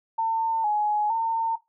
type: tone with pitch steps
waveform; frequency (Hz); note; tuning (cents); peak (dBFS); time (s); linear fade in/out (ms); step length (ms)
sine; 901 / 840 / 907; A5 / G#5 / A#5; +41 / +19 / -48; -21; 0.18-1.56; 10; 460
effects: noise-tail reverb RT60 0.2 s tail -17 dB re dry